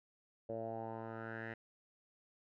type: tone with low-pass filter sweep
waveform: 10% pulse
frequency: 112.8 Hz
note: A2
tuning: 44 cents sharp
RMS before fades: -44 dBFS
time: 0.49-1.54 s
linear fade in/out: 5 ms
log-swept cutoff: 550 to 2000 Hz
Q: 4.7
effects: none